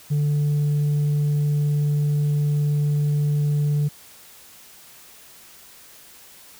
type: tone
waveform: sine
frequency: 146.83 Hz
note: D3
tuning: in tune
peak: -15 dBFS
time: 0.1-3.89 s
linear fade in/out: 20 ms
effects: tanh soft clip ceiling -17 dBFS + white hiss -47 dBFS RMS until 6.59 s